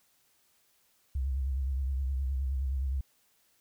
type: tone with vibrato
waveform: sine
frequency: 66.7 Hz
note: C2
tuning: 34 cents sharp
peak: -28 dBFS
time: 1.15-3.01 s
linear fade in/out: 5 ms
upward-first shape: triangle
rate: 9.6 Hz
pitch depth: 100 cents each way
effects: white hiss -69 dBFS RMS until 3.6 s